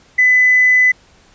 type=tone with tanh clipping; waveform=triangle; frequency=2005 Hz; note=B6; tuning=26 cents sharp; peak=-7 dBFS; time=0.18-0.92 s; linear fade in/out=10 ms; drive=1 dB; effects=pink hiss -49 dBFS RMS until 1.34 s + resampled to 16000 Hz